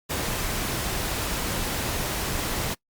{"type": "noise", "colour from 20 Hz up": "pink", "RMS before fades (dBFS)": -28, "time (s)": [0.09, 2.75], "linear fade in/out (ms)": 20, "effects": ["noise-tail reverb RT60 0.1 s tail -24 dB re dry", "Opus 48 kbps"]}